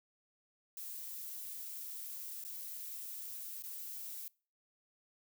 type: noise with dropouts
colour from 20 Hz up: violet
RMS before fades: -45 dBFS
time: 0.77-4.28 s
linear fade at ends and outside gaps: 1 ms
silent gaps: 2.439-2.449 / 3.623-3.637 s
effects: noise-tail reverb RT60 0.4 s tail -25 dB re dry